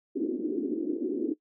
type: band-pass noise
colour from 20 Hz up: white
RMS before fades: -30 dBFS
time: 0.15-1.34 s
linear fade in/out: 20 ms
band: 260 to 370 Hz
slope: 48 dB/octave
effects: noise-tail reverb RT60 0.1 s tail -19 dB re dry